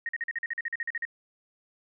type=tone bursts; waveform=sine; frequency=1864.7 Hz; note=A#6; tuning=in tune; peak=-28 dBFS; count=14; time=0.06-1.052 s; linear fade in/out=2 ms; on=30 ms; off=44 ms; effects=none